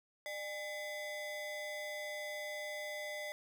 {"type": "ring-modulated tone", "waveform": "square", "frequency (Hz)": 709, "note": "F5", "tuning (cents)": 26, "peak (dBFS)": -38, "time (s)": [0.26, 3.32], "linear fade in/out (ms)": 0, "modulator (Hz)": 1310, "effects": []}